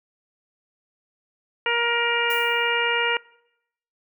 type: harmonic tone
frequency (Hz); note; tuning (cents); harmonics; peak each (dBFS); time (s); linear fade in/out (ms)
471.4; A#4; +19; 1 / 2 / 3 / 4 / 5 / 6; -27 / -27 / -27 / -27 / -27 / -27; 1.66-3.17; 2
type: noise with exponential decay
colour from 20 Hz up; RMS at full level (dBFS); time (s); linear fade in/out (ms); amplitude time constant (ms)
violet; -32; 2.3-2.81; 2; 110
effects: noise-tail reverb RT60 0.8 s tail -23 dB re dry